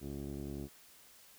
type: tone with low-pass filter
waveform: 15% pulse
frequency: 70.4 Hz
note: C#2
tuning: 27 cents sharp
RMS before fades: -42 dBFS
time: 0-0.69 s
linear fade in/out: 50 ms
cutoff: 410 Hz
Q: 3.7
effects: white hiss -60 dBFS RMS until 1.38 s